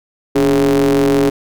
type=ring-modulated tone; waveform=square; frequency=65.41 Hz; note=C2; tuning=in tune; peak=-8 dBFS; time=0.35-1.3 s; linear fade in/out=10 ms; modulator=350 Hz; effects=none